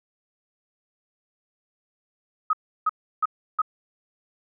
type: tone bursts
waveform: sine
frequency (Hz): 1264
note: D#6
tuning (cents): +27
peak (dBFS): -18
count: 4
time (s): 2.5-3.618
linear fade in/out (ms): 5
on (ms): 32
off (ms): 330
effects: none